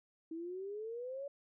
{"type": "exponential sweep", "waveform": "sine", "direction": "up", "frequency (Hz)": [319, 572], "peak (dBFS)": -40, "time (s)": [0.31, 1.28], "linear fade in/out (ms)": 5, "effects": []}